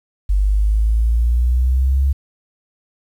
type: exponential sweep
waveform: sine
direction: up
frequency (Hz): 48.31 to 69.3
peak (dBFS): -12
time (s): 0.29-2.13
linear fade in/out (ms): 10
effects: 8-bit